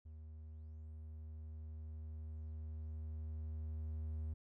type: tone with level ramp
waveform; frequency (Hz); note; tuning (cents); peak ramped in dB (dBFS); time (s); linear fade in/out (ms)
triangle; 78; D#2; +5; -48 to -37; 0.05-4.34; 10
effects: none